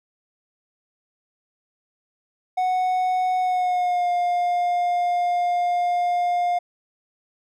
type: tone with pitch glide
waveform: triangle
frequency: 738 to 707.1 Hz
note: F#5 to F5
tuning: -5 to +21 cents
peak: -17 dBFS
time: 2.57-6.59 s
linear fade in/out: 10 ms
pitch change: -74 cents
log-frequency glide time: 3.4-4.1 s
effects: none